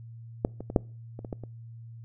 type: clicks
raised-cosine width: 2 ms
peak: -10 / -23 / -21 / -6 / -26 / -24 / -19 / -27 dBFS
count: 8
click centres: 0.449 / 0.606 / 0.701 / 0.762 / 1.191 / 1.248 / 1.328 / 1.437 s
effects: noise-tail reverb RT60 0.4 s tail -25 dB re dry + added 115 Hz sine -42 dBFS peak until 2.04 s